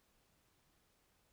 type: silence
effects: pink hiss -75 dBFS RMS until 1.32 s